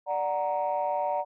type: chord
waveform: sine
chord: D augmented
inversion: none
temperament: equal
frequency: 587.3 / 740 / 932.3 Hz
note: D5 / F#5 / A#5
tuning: 0 / 0 / 0 cents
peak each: -29 dBFS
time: 0.06-1.25 s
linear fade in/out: 50 ms
effects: tanh soft clip ceiling -19 dBFS

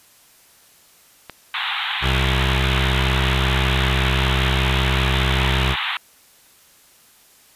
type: click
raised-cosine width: 0.3 ms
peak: -16 dBFS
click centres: 1.297 s
type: band-pass noise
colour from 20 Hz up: white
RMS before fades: -24 dBFS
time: 1.54-5.97 s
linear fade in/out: 2 ms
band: 770 to 3800 Hz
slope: 96 dB/octave
type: tone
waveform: 25% pulse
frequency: 65.2 Hz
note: C2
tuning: 5 cents flat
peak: -14 dBFS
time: 2.01-5.76 s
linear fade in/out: 50 ms
effects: white hiss -52 dBFS RMS until 7.55 s + resampled to 32000 Hz

